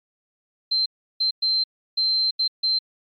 sine tone bursts at uneven times, 4119 Hz, C8, 28 cents flat, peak -18 dBFS, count 6, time 0.71-0.86 / 1.2-1.31 / 1.42-1.64 / 1.97-2.31 / 2.39-2.48 / 2.63-2.79 s, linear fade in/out 10 ms, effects MP3 48 kbps

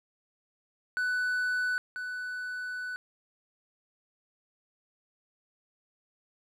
triangle tone pair in turn, 1492 / 1492 Hz, F#6 / F#6, +14 / +14 cents, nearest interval unison, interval 0 cents, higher neither, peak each -25 / -32 dBFS, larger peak first, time 0.97-1.78 / 1.96-2.96 s, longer second, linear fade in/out 0 ms, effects none

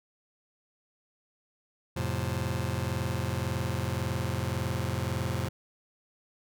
sawtooth chord, F major, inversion none, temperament just, 87.31 / 109.13 / 130.96 Hz, F2 / A2 / C3, 0 / -14 / +2 cents, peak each -29 dBFS, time 1.96-5.49 s, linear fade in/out 10 ms, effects none

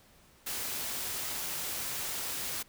white noise, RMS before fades -36 dBFS, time 0.46-2.63 s, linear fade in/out 10 ms, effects pink hiss -61 dBFS RMS until 2.68 s

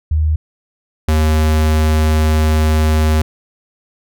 sine / square tone pair in turn, 77.4 / 77.78 Hz, D#2 / D#2, -9 / 0 cents, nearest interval unison, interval 9 cents, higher second, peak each -11 dBFS, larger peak neither, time 0.11-0.36 / 1.08-3.22 s, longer second, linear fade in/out 5 ms, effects none

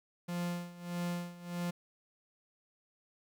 45% pulse tone with tremolo, 174.61 Hz, F3, in tune, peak -33 dBFS, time 0.28-1.71 s, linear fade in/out 10 ms, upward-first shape sine, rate 1.6 Hz, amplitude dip 85%, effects 12-bit

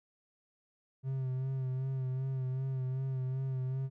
triangle tone with vibrato, 131.2 Hz, C3, 5 cents sharp, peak -30 dBFS, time 1.03-3.9 s, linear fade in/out 50 ms, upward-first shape sine, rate 2.6 Hz, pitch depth 36 cents each way, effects none

